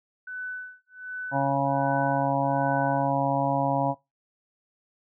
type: tone with tremolo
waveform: sine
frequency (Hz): 1500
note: F#6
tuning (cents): +23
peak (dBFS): -30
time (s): 0.27-3.16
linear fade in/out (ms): 5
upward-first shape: sine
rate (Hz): 1.3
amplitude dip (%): 100
type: harmonic tone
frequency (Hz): 138.3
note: C#3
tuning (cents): -4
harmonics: 1 / 2 / 4 / 5 / 6 / 7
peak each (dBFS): -29 / -29 / -29 / -29 / -29 / -29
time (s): 1.31-3.95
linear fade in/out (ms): 50
effects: noise-tail reverb RT60 0.2 s tail -19 dB re dry